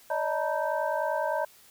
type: tone cluster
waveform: sine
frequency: 576 / 626 / 897 / 960 / 1556 Hz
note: D5 / D#5 / A5 / B5 / G6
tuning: -34 / +10 / +33 / -49 / -13 cents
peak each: -32 / -30 / -33 / -33 / -36 dBFS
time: 0.1-1.45 s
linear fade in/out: 5 ms
effects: white hiss -56 dBFS RMS until 1.7 s